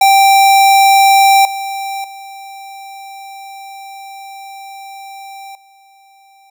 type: tone with level steps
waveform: square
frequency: 784 Hz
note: G5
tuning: in tune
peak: -6 / -20 / -30 / -45 dBFS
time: 0.01-6.5 s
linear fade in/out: 5 ms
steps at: 1.45 / 2.04 / 5.55 s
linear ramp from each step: 2 ms
effects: none